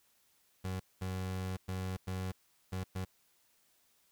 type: tone bursts at uneven times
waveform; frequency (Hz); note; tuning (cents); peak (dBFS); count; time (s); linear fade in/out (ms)
30% pulse; 93.4; F#2; +17; -33; 6; 0.64-0.8 / 1.01-1.57 / 1.68-1.97 / 2.07-2.32 / 2.72-2.84 / 2.95-3.05; 10
effects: white hiss -71 dBFS RMS until 4.11 s